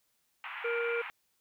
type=band-pass noise; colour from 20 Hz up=white; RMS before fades=-42 dBFS; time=0.44-1.1 s; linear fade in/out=0 ms; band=820 to 2700 Hz; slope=48 dB/octave
type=harmonic tone; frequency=469.3 Hz; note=A#4; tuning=12 cents sharp; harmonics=1 / 3 / 5; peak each=-31 / -36 / -38 dBFS; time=0.64-1.02 s; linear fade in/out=10 ms
effects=white hiss -75 dBFS RMS until 1.4 s